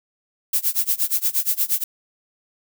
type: noise with tremolo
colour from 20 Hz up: violet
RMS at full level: -18 dBFS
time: 0.53-1.84 s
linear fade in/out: 5 ms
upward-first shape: sine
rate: 8.5 Hz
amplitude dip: 95%
effects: none